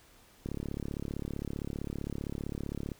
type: click train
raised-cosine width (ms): 3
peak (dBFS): -23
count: 88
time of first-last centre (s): 0.46-2.918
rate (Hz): 35.4
effects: pink hiss -60 dBFS RMS until 2.99 s